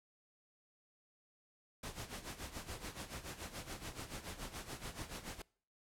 pink noise with tremolo, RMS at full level -44 dBFS, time 1.83-5.42 s, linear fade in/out 5 ms, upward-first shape sine, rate 7 Hz, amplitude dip 75%, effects noise-tail reverb RT60 0.5 s tail -24 dB re dry + low-pass 12000 Hz 12 dB/octave

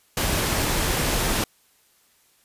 pink noise, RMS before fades -23 dBFS, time 0.17-1.44 s, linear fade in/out 2 ms, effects white hiss -61 dBFS RMS until 2.44 s + resampled to 32000 Hz

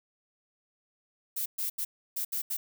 violet noise bursts at uneven times, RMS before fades -32 dBFS, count 6, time 1.36-1.46 / 1.58-1.7 / 1.78-1.85 / 2.16-2.25 / 2.32-2.42 / 2.5-2.57 s, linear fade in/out 10 ms, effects none

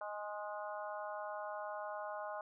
harmonic tone with a mistuned harmonic, 207.7 Hz, G#3, in tune, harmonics 3 / 4 / 5 / 6 / 7, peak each -44 / -46 / -48 / -50 / -51 dBFS, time 0.01-2.41 s, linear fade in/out 2 ms, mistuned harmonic 5, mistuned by +22 cents, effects none

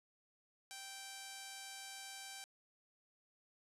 5% pulse tone with amplitude modulation, 781 Hz, G5, 7 cents flat, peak -35 dBFS, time 0.71-2.44 s, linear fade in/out 0 ms, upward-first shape sine, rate 231 Hz, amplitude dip 30%, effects resampled to 32000 Hz

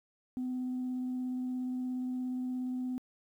sine tone with vibrato, 253.1 Hz, B3, 43 cents sharp, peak -31 dBFS, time 0.37-2.98 s, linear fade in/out 0 ms, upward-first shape triangle, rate 17 Hz, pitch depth 10 cents each way, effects tanh soft clip ceiling -30 dBFS + 11-bit

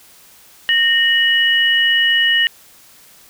sine tone pair together, 1845 / 2929 Hz, A#6 / F#7, -18 / -18 cents, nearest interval minor sixth, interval 800 cents, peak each -14 dBFS, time 0.69-2.47 s, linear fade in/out 0 ms, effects white hiss -46 dBFS RMS until 3.29 s

